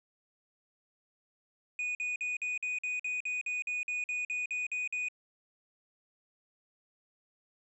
triangle tone bursts, 2475 Hz, D#7, 10 cents flat, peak -30 dBFS, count 16, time 1.79-5.085 s, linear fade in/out 2 ms, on 160 ms, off 49 ms, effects resampled to 24000 Hz

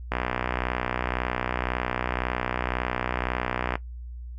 click train, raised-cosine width 0.5 ms, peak -10 dBFS, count 226, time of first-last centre 0.12-3.755 s, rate 61.9 Hz, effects noise-tail reverb RT60 0.1 s tail -17 dB re dry + added 60 Hz sine -35 dBFS peak until 4.38 s

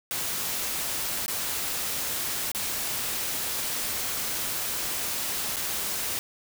white noise with dropouts, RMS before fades -30 dBFS, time 0.11-6.19 s, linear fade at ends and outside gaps 0 ms, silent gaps 1.261-1.281 / 2.517-2.548 / 5.56-5.567 s, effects none

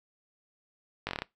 slowing click train, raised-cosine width 0.3 ms, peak -16 dBFS, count 7, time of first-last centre 1.07-1.22 s, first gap 19 ms, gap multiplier 1.11, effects noise-tail reverb RT60 0.2 s tail -22 dB re dry

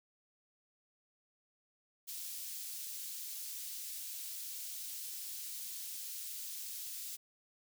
white high-pass noise, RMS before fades -44 dBFS, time 2.07-7.17 s, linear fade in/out 20 ms, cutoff 4000 Hz, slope 12 dB/octave, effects none

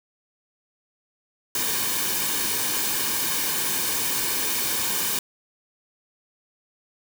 white noise with comb filter, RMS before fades -25 dBFS, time 1.55-5.19 s, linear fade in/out 2 ms, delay 1.5 ms, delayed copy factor -0.6, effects none

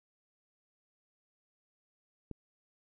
click, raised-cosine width 3 ms, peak -28 dBFS, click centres 2.313 s, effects none

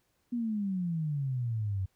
sine exponential sweep, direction down, 245.4 to 92.5 Hz, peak -29 dBFS, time 0.32-1.86 s, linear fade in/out 10 ms, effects pink hiss -74 dBFS RMS until 1.95 s

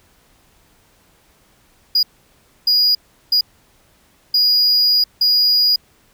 triangle tone bursts at uneven times, 4892 Hz, D#8, 30 cents flat, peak -10 dBFS, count 5, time 1.95-2.03 / 2.67-2.95 / 3.32-3.41 / 4.34-5.04 / 5.21-5.76 s, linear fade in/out 5 ms, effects pink hiss -55 dBFS RMS until 6.13 s

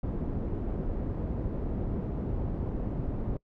pink low-pass noise, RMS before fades -32 dBFS, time 0.03-3.37 s, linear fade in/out 2 ms, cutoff 400 Hz, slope 12 dB/octave, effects noise-tail reverb RT60 0.1 s tail -22 dB re dry

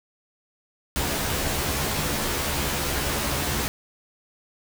pink noise with comb filter, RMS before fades -26 dBFS, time 0.96-3.68 s, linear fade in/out 0 ms, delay 14 ms, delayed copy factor +1, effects none

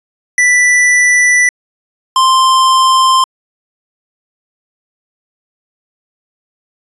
square tone pair in turn, 1975.5 / 1046.5 Hz, B6 / C6, 0 / 0 cents, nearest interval major seventh, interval 1100 cents, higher first, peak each -7 dBFS, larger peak neither, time 0.38-1.49 / 2.16-3.24 s, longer first, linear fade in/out 2 ms, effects resampled to 24000 Hz

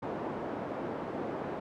pink band-pass noise, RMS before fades -37 dBFS, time 0.02-1.6 s, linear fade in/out 10 ms, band 250 to 810 Hz, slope 12 dB/octave, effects none

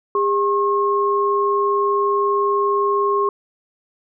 sine tone pair together, 404.1 / 1078.8 Hz, G#4 / C#6, -47 / -47 cents, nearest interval octave + perfect fourth, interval 1700 cents, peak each -18 dBFS, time 0.15-3.29 s, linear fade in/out 2 ms, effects none

